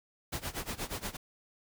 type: noise with tremolo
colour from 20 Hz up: pink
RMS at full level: -35 dBFS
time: 0.32-1.17 s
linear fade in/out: 10 ms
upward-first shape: sine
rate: 8.4 Hz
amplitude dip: 90%
effects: none